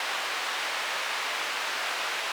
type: band-pass noise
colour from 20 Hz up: white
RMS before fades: -31 dBFS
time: 0-2.32 s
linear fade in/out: 2 ms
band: 680 to 2700 Hz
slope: 12 dB/octave
effects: none